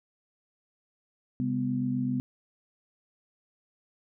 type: tone cluster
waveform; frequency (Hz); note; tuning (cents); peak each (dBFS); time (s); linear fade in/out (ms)
sine; 133.2 / 202.1 / 249.5; C3 / G#3 / B3; +31 / -47 / +18; -32 / -34 / -28; 1.4-2.2; 0
effects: none